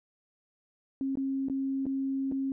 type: tone with dropouts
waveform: sine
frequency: 270 Hz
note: C#4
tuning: 45 cents flat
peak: -28 dBFS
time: 1.01-2.52 s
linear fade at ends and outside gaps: 1 ms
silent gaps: 1.155-1.172 / 1.485-1.498 / 1.856-1.865 / 2.315-2.321 s
effects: none